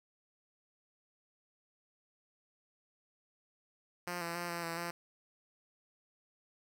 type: tone with pitch steps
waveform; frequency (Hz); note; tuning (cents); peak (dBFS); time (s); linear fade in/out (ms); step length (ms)
5% pulse; 176.3 / 169.4 / 174.1 / 171 / 166.9 / 171.8; F3 / E3 / F3 / F3 / E3 / F3; +17 / +48 / -5 / -36 / +22 / -28; -26; 4.07-4.91; 5; 140
effects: none